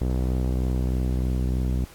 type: tone with low-pass filter sweep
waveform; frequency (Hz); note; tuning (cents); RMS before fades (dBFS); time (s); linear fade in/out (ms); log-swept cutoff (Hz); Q
sawtooth; 63.2; B1; +41; -24; 0.01-1.85; 5; 490 to 280; 0.86
effects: pink hiss -49 dBFS RMS until 1.94 s + AAC 64 kbps